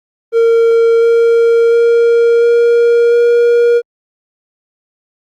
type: tone with pitch steps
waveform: triangle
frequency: 460.1 / 463.6 / 467.1 / 470.6 / 474.1 Hz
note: A#4 / A#4 / A#4 / A#4 / A#4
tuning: -23 / -10 / +3 / +16 / +29 cents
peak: -4 dBFS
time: 0.32-3.82 s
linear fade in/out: 50 ms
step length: 700 ms
effects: Opus 24 kbps